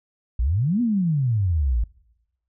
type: exponential two-way sweep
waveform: sine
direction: up then down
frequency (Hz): 52.6 to 249.9 to 52.6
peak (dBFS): -18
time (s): 0.39-1.84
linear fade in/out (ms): 5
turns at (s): 0.81
effects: noise-tail reverb RT60 1.0 s tail -25 dB re dry

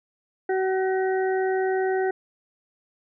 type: harmonic tone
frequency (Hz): 377.9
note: F#4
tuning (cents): +37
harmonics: 1 / 2 / 4 / 5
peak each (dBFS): -22 / -28 / -34 / -36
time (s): 0.49-2.11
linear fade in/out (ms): 5
effects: none

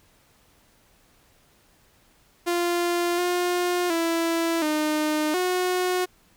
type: tone with pitch steps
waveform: sawtooth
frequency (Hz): 347.7 / 355.4 / 332.4 / 305.3 / 364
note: F4 / F4 / E4 / D#4 / F#4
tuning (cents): -8 / +30 / +15 / -33 / -28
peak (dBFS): -18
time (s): 2.46-6.06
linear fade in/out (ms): 20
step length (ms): 720
effects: pink hiss -60 dBFS RMS until 6.36 s

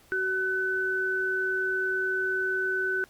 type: tone pair together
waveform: sine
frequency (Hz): 377.3 / 1504.8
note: F#4 / F#6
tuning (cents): +34 / +29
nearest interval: 2 octaves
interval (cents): 2395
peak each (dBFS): -31 / -26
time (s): 0.12-3.04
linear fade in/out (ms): 0
effects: pink hiss -58 dBFS RMS until 3.09 s + Opus 48 kbps

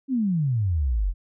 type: exponential sweep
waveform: sine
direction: down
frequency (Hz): 278.4 to 41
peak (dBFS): -20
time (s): 0.08-1.14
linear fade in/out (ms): 50
effects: none

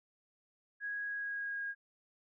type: tone with pitch glide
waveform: sine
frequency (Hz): 1655 to 1632.2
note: G#6 to G#6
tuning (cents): -6 to -31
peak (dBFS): -36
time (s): 0.8-1.75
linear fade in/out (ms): 50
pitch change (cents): -25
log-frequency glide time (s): 1.06-1.64
effects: none

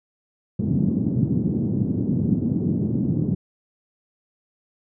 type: band-pass noise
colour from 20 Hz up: white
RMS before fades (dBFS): -22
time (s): 0.59-3.35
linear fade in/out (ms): 5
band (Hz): 110 to 250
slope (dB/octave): 24
effects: none

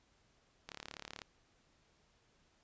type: click train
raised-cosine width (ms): 0.2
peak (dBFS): -27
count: 20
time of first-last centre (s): 0.69-1.218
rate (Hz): 36
effects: pink hiss -72 dBFS RMS until 2.63 s + resampled to 16000 Hz

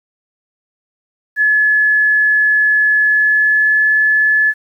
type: tone with pitch glide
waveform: sine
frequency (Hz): 1710 to 1721.9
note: A6 to A6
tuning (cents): -50 to -38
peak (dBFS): -9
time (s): 1.36-4.54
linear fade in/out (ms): 50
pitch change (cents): +12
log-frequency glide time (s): 3.04-3.96
effects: 8-bit

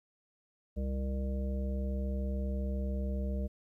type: harmonic tone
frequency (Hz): 66.4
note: C2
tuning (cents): +26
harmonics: 1 / 3 / 5 / 7 / 9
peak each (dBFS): -32 / -38 / -50 / -46 / -45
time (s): 0.76-3.48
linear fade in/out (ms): 20
effects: 12-bit

